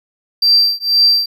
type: tone with tremolo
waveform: triangle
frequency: 4699 Hz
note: D8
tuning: in tune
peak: -3 dBFS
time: 0.42-1.26 s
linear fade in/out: 5 ms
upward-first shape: triangle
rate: 2 Hz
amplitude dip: 100%
effects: tanh soft clip ceiling -4 dBFS